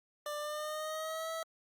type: tone with pitch glide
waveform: 25% pulse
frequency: 593 to 650.4 Hz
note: D5 to E5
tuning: +17 to -23 cents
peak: -33 dBFS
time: 0.26-1.43 s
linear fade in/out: 2 ms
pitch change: +160 cents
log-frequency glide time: 0.39-1.31 s
effects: Opus 48 kbps